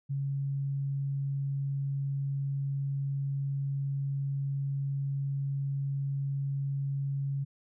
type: tone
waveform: sine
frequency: 138.59 Hz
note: C#3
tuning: in tune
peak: -29 dBFS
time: 0.09-7.45 s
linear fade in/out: 20 ms
effects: none